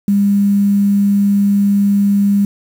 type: tone with quantisation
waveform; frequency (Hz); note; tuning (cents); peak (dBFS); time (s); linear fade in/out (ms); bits
sine; 201.2; G3; +45; -9; 0.08-2.45; 2; 6
effects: none